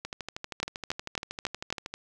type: two click trains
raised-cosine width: 0.2 ms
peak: -10 / -18 dBFS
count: 5 / 25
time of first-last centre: 0.63-1.726 / 0.05-1.94 s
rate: 3.65 / 12.7 Hz
effects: none